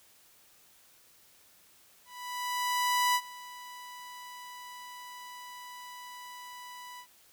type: tone with ADSR envelope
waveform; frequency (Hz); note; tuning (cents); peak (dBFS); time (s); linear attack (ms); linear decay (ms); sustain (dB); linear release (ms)
sawtooth; 987.8; B5; 0; -20; 2.05-7.07; 1100; 57; -20; 78
effects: white hiss -61 dBFS RMS until 7.32 s